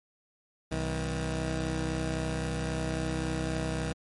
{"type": "tone pair together", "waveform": "15% pulse", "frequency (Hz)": [63.74, 159.7], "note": ["C2", "D#3"], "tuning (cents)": [-45, 45], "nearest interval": "octave + major third", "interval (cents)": 1590, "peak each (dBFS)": -26, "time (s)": [0.71, 3.93], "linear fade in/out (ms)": 10, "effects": ["MP3 48 kbps"]}